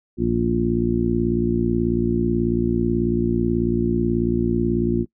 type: harmonic tone with a mistuned harmonic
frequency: 58.27 Hz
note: A#1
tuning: in tune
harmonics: 1 / 2 / 3 / 4 / 5 / 6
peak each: -28 / -27 / -26 / -22 / -28 / -22 dBFS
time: 0.17-5.06 s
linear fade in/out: 50 ms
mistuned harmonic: 1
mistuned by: +35 cents
effects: noise-tail reverb RT60 0.1 s tail -23 dB re dry